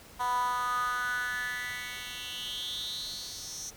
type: tone with high-pass filter sweep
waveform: 10% pulse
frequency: 246.9 Hz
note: B3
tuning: in tune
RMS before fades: -34 dBFS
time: 0.19-3.71 s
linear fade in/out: 20 ms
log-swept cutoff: 890 to 5900 Hz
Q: 6.5
effects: pink hiss -52 dBFS RMS until 3.76 s